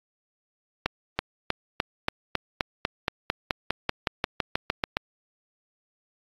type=accelerating click train; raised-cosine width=0.3 ms; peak=-7 dBFS; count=20; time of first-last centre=0.86-4.969 s; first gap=330 ms; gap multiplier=0.95; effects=AAC 32 kbps